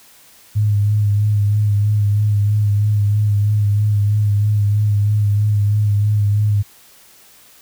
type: tone with vibrato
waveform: sine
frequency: 103.83 Hz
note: G#2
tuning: in tune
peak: -12 dBFS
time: 0.55-6.63 s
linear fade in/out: 20 ms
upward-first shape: sine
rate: 3.1 Hz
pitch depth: 31 cents each way
effects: white hiss -47 dBFS RMS until 7.61 s